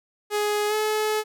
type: tone with pitch glide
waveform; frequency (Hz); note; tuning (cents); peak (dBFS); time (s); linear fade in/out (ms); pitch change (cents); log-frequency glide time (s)
sawtooth; 417.5 to 429; G#4 to A4; +9 to -44; -18; 0.3-1.24; 50; +47; 0.68-0.74
effects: none